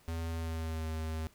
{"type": "tone with pitch glide", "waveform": "square", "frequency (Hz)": [82.41, 79.6], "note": ["E2", "D#2"], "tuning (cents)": [0, 40], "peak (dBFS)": -35, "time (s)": [0.08, 1.27], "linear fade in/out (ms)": 0, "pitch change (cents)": -60, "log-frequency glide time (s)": [0.29, 0.89], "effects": ["pink hiss -64 dBFS RMS until 1.34 s"]}